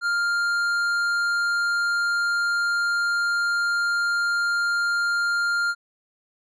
sine tone with tanh clipping, 1400 Hz, F6, 4 cents sharp, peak -22 dBFS, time 0.01-5.75 s, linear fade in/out 50 ms, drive 10 dB, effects none

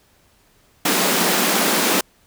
pink high-pass noise, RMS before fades -18 dBFS, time 0.85-2.01 s, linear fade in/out 5 ms, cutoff 170 Hz, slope 96 dB/octave, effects pink hiss -57 dBFS RMS until 2.26 s

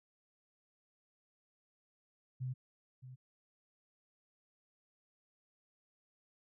sine tone with echo, 128.3 Hz, C3, 34 cents flat, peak -36 dBFS, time 2.4-2.54 s, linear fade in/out 20 ms, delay 620 ms, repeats 1, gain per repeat -12 dB, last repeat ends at 3.16 s, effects none

